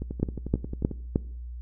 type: two click trains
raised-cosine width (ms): 3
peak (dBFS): -9 / -20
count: 4 / 11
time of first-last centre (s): 0.23-1.159 / 0.02-0.913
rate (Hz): 3.23 / 11.2
effects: noise-tail reverb RT60 0.7 s tail -22 dB re dry + added 60 Hz sine -35 dBFS peak until 1.61 s